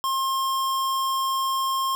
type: tone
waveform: square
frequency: 1067 Hz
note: C6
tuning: 34 cents sharp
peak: -23 dBFS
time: 0.04-1.95 s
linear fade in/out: 0 ms
effects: none